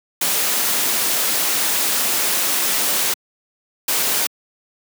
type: noise bursts at uneven times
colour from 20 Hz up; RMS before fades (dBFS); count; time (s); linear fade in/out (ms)
white; -19; 2; 0.21-3.14 / 3.88-4.27; 5
effects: high-pass 200 Hz 12 dB/octave